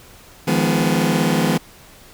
sawtooth chord, F half-diminished seventh, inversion third, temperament just, 157.15 / 174.61 / 209.5 / 251.4 Hz, Eb3 / F3 / Ab3 / Cb4, +18 / 0 / +15 / +31 cents, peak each -17 dBFS, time 0.47-1.58 s, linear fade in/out 10 ms, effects pink hiss -45 dBFS RMS until 2.13 s

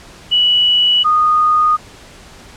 sine tone pair in turn, 2944 / 1233.5 Hz, F#7 / D#6, -9 / -15 cents, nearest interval octave + minor third, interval 1506 cents, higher first, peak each -9 dBFS, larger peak neither, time 0.31-1.04 / 1.04-1.77 s, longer neither, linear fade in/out 20 ms, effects pink hiss -39 dBFS RMS until 2.56 s + low-pass 8000 Hz 12 dB/octave

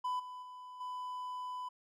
triangle tone with level steps, 1000 Hz, B5, 21 cents sharp, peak -31 / -42 / -45 / -37 dBFS, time 0.04-1.69 s, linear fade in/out 10 ms, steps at 0.19 / 0.42 / 0.8 s, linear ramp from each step 10 ms, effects none

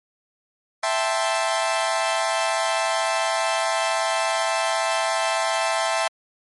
sawtooth chord, A minor seventh, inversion second, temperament equal, 659.3 / 784 / 880 / 1046.5 Hz, E5 / G5 / A5 / C6, 0 / 0 / 0 / 0 cents, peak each -20 / -24 / -23 / -24 dBFS, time 0.83-6.08 s, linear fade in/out 5 ms, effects MP3 48 kbps

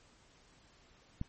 click, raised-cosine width 5 ms, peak -23 dBFS, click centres 1.214 s, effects pink hiss -64 dBFS RMS until 1.28 s + MP3 32 kbps

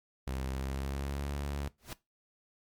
sawtooth tone with pitch glide, 65.9 to 71.04 Hz, C2 to C#2, +13 to +43 cents, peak -30 dBFS, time 0.27-1.68 s, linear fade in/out 0 ms, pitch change +130 cents, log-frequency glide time 0.49-1.31 s
pink noise with exponential growth, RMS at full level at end -37 dBFS, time 1.78-1.93 s, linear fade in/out 2 ms, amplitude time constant 32 ms
effects noise-tail reverb RT60 0.2 s tail -19 dB re dry + MP3 96 kbps

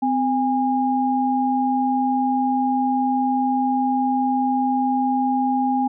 sine tone pair together, 257.1 / 816.2 Hz, C4 / G#5, -30 / -30 cents, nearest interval octave + minor sixth, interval 2000 cents, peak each -20 / -20 dBFS, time 0.02-5.88 s, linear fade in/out 10 ms, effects none

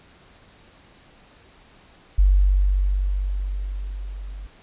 sine tone with level ramp, 47.85 Hz, G1, 41 cents flat, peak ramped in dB -11 to -32 dBFS, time 2.18-4.47 s, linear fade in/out 10 ms, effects pink hiss -52 dBFS RMS until 4.62 s + resampled to 8000 Hz

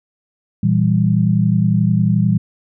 sine chord, E diminished, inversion second, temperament equal, 116.54 / 164.81 / 196 Hz, Bb2 / E3 / G3, 0 / 0 / 0 cents, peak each -16 dBFS, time 0.63-2.38 s, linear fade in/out 5 ms, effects none

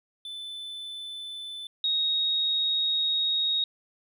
triangle / sine tone pair in turn, 3514 / 3759 Hz, A7 / A#7, -3 / +14 cents, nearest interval minor second, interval 117 cents, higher second, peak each -34 / -23 dBFS, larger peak second, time 0.25-1.67 / 1.84-3.64 s, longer second, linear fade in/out 2 ms, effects none

